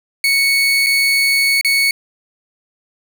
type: tone with dropouts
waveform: 30% pulse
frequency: 2217 Hz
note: C#7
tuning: in tune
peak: -9 dBFS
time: 0.24-1.91 s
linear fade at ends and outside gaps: 2 ms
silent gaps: 0.863-0.867 / 1.612-1.647 s
effects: 7-bit